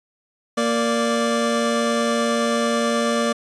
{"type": "tone pair together", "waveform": "25% pulse", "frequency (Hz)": [232.2, 585.1], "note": ["A#3", "D5"], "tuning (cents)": [-7, -7], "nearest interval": "octave + major third", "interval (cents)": 1600, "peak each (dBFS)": [-17, -18], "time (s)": [0.57, 3.33], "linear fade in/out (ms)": 10, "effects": ["resampled to 22050 Hz"]}